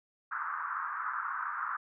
pink band-pass noise, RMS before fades -36 dBFS, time 0.31-1.77 s, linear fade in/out 10 ms, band 1100 to 1500 Hz, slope 48 dB/octave, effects none

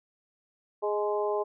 harmonic tone with a mistuned harmonic, 207.7 Hz, G#3, in tune, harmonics 2 / 3 / 4 / 5, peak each -28 / -32 / -34 / -36 dBFS, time 0.82-1.44 s, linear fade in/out 20 ms, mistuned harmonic 4, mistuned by +22 cents, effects none

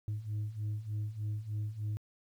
sine beating tone pair, 103.83 / 107.13 Hz, G#2 / A2, 0 / -46 cents, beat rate 3.3 Hz, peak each -37 / -34 dBFS, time 0.08-1.97 s, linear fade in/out 0 ms, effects tanh soft clip ceiling -31 dBFS + 11-bit

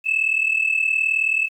sine tone pair together, 2598 / 2637 Hz, E7 / E7, -26 / 0 cents, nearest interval unison, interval 26 cents, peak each -19 dBFS, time 0.04-1.49 s, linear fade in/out 50 ms, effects tanh soft clip ceiling -12 dBFS + 9-bit

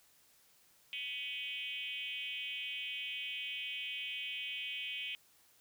sine tone with frequency modulation, 2786 Hz, F7, 5 cents flat, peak -38 dBFS, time 0.93-5.15 s, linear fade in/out 0 ms, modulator 270 Hz, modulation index 1.9, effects white hiss -67 dBFS RMS until 5.6 s

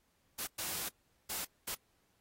white noise bursts at uneven times, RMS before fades -39 dBFS, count 4, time 0.38-0.47 / 0.58-0.89 / 1.29-1.45 / 1.67-1.75 s, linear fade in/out 10 ms, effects pink hiss -75 dBFS RMS until 2.2 s + AAC 48 kbps

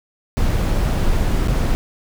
brown noise with dropouts, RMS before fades -17 dBFS, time 0.37-1.75 s, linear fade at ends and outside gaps 0 ms, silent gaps 1.475-1.483 s, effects none

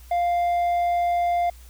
square tone with low-pass filter, 698.5 Hz, F5, in tune, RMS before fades -22 dBFS, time 0.11-1.5 s, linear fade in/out 5 ms, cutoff 1400 Hz, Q 0.55, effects added 60 Hz sine -43 dBFS peak until 1.69 s + white hiss -53 dBFS RMS until 1.69 s

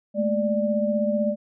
sine tone cluster, 212.5 / 228.3 / 590 Hz, G#3 / A#3 / D5, +40 / -36 / +8 cents, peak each -24 / -29 / -23 dBFS, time 0.14-1.36 s, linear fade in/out 50 ms, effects none

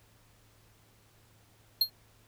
square tone with exponential decay, 4229 Hz, C8, 18 cents sharp, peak -19 dBFS, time 1.81-1.9 s, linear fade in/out 5 ms, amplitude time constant 19 ms, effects added 108 Hz sine -64 dBFS peak until 2.27 s + pink hiss -64 dBFS RMS until 2.27 s

